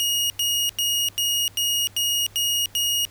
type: tone bursts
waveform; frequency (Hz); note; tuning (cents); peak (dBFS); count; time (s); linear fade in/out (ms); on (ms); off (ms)
sawtooth; 2873; F7; +48; -17; 8; 0-3.051; 0; 300; 93
effects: added 100 Hz sine -50 dBFS peak until 3.1 s + pink hiss -51 dBFS RMS until 3.1 s